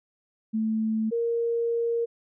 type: tone pair in turn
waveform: sine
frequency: 220 / 466.2 Hz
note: A3 / A#4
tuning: 0 / 0 cents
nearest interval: octave + minor second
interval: 1300 cents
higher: second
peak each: -23 dBFS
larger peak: neither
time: 0.53-1.11 / 1.11-2.06 s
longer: second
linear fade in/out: 20 ms
effects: none